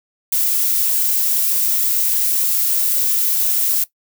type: noise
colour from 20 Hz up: violet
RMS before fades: -17 dBFS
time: 0.32-3.84 s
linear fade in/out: 5 ms
effects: noise-tail reverb RT60 0.1 s tail -17 dB re dry